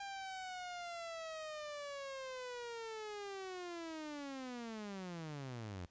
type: linear sweep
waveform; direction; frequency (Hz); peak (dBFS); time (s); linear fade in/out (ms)
sawtooth; down; 800 to 83.8; -40; 0-5.86; 5
effects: pink hiss -72 dBFS RMS until 5.9 s + resampled to 16000 Hz